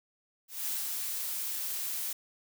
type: noise with ADSR envelope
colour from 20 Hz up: blue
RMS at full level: -33 dBFS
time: 0.48-2.13 s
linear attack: 190 ms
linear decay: 190 ms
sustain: -2 dB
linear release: 5 ms
effects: none